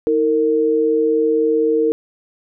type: tone pair together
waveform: sine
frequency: 318.5 / 457.9 Hz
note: D#4 / A#4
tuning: +41 / -31 cents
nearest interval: tritone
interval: 628 cents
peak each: -19 / -14 dBFS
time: 0.07-1.92 s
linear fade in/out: 0 ms
effects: none